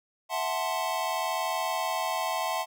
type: chord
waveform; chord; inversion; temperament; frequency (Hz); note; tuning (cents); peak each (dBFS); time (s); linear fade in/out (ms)
square; F# half-diminished seventh; third; equal; 659.3 / 740 / 880 / 1046.5; E5 / F#5 / A5 / C6; 0 / 0 / 0 / 0; -34; 0.29-2.66; 50
effects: none